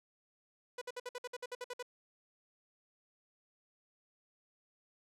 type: tone bursts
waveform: sawtooth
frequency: 493.9 Hz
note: B4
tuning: in tune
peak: -36 dBFS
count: 12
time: 0.78-1.827 s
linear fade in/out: 5 ms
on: 35 ms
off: 57 ms
effects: low-pass 10000 Hz 12 dB/octave